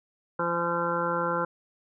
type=harmonic tone; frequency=171.3 Hz; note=F3; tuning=33 cents flat; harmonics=1 / 2 / 3 / 5 / 6 / 7 / 8 / 9; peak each=-35 / -35 / -30 / -35 / -32 / -42 / -30 / -39 dBFS; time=0.39-1.45 s; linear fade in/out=5 ms; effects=none